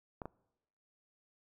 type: clicks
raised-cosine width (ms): 1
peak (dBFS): -27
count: 2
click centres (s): 0.218 / 0.256
effects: noise-tail reverb RT60 0.9 s tail -23 dB re dry